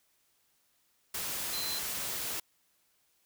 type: tone in noise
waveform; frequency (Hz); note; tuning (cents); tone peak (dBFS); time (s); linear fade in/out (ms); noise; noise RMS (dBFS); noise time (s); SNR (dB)
sine; 4073; C8; -47; -36; 1.53-1.79; 5; white; -36; 1.14-2.4; -3
effects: white hiss -72 dBFS RMS until 3.25 s